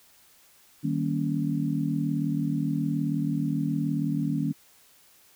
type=chord; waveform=sine; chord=Eb dominant seventh; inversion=none; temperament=just; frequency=155.56 / 194.45 / 233.3 / 280 Hz; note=Eb3 / G3 / Bb3 / Db4; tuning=0 / -14 / +2 / +18 cents; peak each=-28 / -33 / -31 / -29 dBFS; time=0.83-4.53 s; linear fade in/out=20 ms; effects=white hiss -58 dBFS RMS until 5.35 s